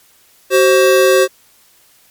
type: tone pair together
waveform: square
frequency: 377.8 / 529 Hz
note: F#4 / C5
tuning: +36 / +19 cents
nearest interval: tritone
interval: 583 cents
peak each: -11 dBFS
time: 0.5-1.28 s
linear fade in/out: 50 ms
effects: white hiss -50 dBFS RMS until 2.1 s + MP3 96 kbps